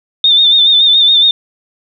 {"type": "tone with vibrato", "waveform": "sine", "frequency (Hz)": 3607, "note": "A7", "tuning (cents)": 42, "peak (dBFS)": -5, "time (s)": [0.24, 1.31], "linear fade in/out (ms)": 2, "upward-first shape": "sine", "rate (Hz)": 7.1, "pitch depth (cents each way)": 54, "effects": []}